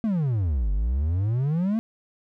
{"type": "exponential two-way sweep", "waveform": "triangle", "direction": "down then up", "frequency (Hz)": [233.1, 46.98, 231.7], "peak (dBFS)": -19, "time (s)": [0.04, 1.79], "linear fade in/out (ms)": 0, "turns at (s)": 0.72, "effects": []}